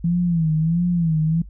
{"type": "tone with vibrato", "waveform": "sine", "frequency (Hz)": 166.1, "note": "E3", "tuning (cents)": 13, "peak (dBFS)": -16, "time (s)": [0.04, 1.42], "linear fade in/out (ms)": 5, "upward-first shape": "sine", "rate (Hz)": 1.5, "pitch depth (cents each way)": 110, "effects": ["noise-tail reverb RT60 0.1 s tail -23 dB re dry", "added 50 Hz sine -36 dBFS peak until 1.49 s"]}